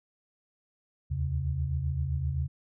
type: tone cluster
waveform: sine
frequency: 73.2 / 80.9 / 134.6 Hz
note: D2 / E2 / C3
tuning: -5 / -32 / +49 cents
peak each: -36 / -30 / -31 dBFS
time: 1.1-2.48 s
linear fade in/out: 20 ms
effects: none